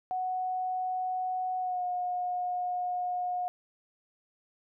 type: tone with pitch glide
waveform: sine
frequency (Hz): 740 to 721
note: F#5 to F#5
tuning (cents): 0 to -45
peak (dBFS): -29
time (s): 0.11-3.48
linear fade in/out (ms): 0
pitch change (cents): -45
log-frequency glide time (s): 1.59-1.84
effects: none